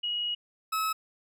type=tone pair in turn; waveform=sine / 40% pulse; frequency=2899 / 1291.4 Hz; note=F#7 / E6; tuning=-36 / -36 cents; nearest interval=octave + major second; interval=1400 cents; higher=first; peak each=-28 / -26 dBFS; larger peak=second; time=0.03-0.35 / 0.72-0.93 s; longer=first; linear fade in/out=10 ms; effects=none